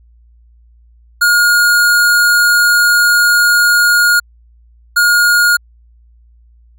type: tone bursts at uneven times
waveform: square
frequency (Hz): 1430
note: F6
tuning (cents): +41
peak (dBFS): -8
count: 2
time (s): 1.21-4.2 / 4.96-5.57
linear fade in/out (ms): 10
effects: added 58 Hz sine -43 dBFS peak until 6.78 s